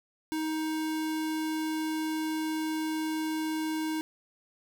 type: tone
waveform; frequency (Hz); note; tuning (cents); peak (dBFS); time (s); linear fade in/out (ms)
square; 314.3; D#4; +18; -30; 0.32-4.01; 0
effects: none